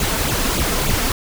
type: noise with flanger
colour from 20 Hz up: pink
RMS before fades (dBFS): -19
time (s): 0-1.12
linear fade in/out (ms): 2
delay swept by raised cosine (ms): 0.27 to 4.57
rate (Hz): 3.4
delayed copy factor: +0.8
effects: none